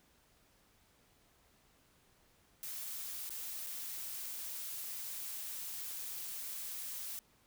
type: noise with dropouts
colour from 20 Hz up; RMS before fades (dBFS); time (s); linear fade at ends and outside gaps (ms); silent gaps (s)
blue; -43; 2.63-7.19; 0; 3.292-3.305 / 3.665-3.669
effects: pink hiss -69 dBFS RMS until 7.46 s